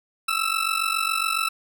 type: ring-modulated tone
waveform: 20% pulse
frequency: 1318.5 Hz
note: E6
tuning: in tune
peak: -14 dBFS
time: 0.28-1.49 s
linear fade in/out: 5 ms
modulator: 23.6 Hz
effects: none